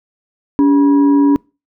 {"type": "tone with frequency modulation", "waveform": "sine", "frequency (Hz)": 284.4, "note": "C#4", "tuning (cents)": 45, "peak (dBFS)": -7, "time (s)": [0.59, 1.36], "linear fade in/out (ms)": 0, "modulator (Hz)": 683, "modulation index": 0.36, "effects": ["noise-tail reverb RT60 0.3 s tail -26 dB re dry"]}